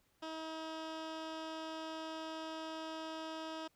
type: tone with low-pass filter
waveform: 15% pulse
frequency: 319.1 Hz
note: D#4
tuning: 44 cents sharp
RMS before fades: -44 dBFS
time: 0.22-3.68 s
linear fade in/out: 10 ms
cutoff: 4600 Hz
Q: 1.3
effects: pink hiss -75 dBFS RMS until 3.75 s